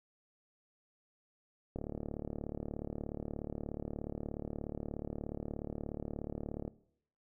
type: click train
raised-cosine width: 2 ms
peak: -26 dBFS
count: 182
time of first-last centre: 1.76-6.678 s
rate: 36.8 Hz
effects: noise-tail reverb RT60 0.7 s tail -20 dB re dry